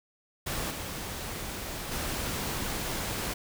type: noise with level steps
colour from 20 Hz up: pink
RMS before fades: -33 / -37 / -33 dBFS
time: 0.46-3.34 s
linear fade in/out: 10 ms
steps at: 0.7 / 1.91 s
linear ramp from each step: 10 ms
effects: none

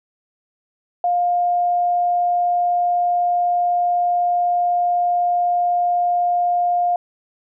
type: tone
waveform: sine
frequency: 706 Hz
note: F5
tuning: 19 cents sharp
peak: -15 dBFS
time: 1.04-6.96 s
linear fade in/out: 2 ms
effects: none

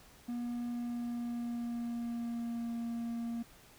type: tone with pitch glide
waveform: triangle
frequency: 240 to 233.2 Hz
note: B3 to A#3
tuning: -49 to +1 cents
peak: -33 dBFS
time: 0.28-3.43 s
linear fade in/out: 10 ms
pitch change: -50 cents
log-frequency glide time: 0.63-2.75 s
effects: pink hiss -59 dBFS RMS until 3.78 s

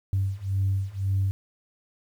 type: beating tone pair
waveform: sine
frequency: 96 / 97.9 Hz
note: G2 / G2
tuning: -36 / -2 cents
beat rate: 1.9 Hz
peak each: -26 / -25 dBFS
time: 0.13-1.31 s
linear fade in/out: 0 ms
effects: tanh soft clip ceiling -17 dBFS + 9-bit

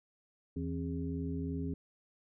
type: harmonic tone with a mistuned harmonic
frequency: 82.41 Hz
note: E2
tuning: in tune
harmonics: 1 / 2 / 3 / 5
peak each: -39 / -39 / -38 / -45 dBFS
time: 0.56-1.74 s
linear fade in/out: 5 ms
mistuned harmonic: 3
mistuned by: +140 cents
effects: none

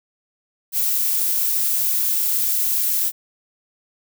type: noise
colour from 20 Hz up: violet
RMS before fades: -20 dBFS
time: 0.72-3.12 s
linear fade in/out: 50 ms
effects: none

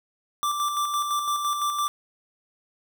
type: tone with tremolo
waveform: square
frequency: 1174.7 Hz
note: D6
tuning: in tune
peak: -23 dBFS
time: 0.43-1.88 s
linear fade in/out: 0 ms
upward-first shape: square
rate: 5.9 Hz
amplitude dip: 40%
effects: none

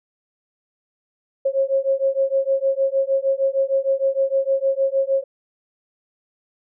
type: beating tone pair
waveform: sine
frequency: 538 / 544.5 Hz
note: C5 / C#5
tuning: +48 / -31 cents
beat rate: 6.5 Hz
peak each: -20 dBFS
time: 1.45-5.24 s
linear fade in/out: 10 ms
effects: none

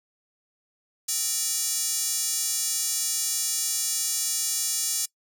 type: tone with high-pass filter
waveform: square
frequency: 261.6 Hz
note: C4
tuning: in tune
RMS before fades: -27 dBFS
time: 1.08-5.06 s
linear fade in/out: 10 ms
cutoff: 6700 Hz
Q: 1.8
effects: noise-tail reverb RT60 0.1 s tail -22 dB re dry

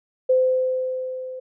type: tone with level ramp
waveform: sine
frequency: 514 Hz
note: C5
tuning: 31 cents flat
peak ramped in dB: -13 to -31 dBFS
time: 0.29-1.4 s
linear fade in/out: 10 ms
effects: none

